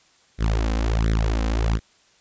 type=tone with flanger; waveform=sawtooth; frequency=55 Hz; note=A1; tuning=in tune; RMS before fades=-21 dBFS; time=0.38-1.8 s; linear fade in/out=50 ms; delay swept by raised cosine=0.51 to 3.91 ms; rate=1.4 Hz; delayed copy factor=+1; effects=white hiss -58 dBFS RMS until 2.2 s + resampled to 16000 Hz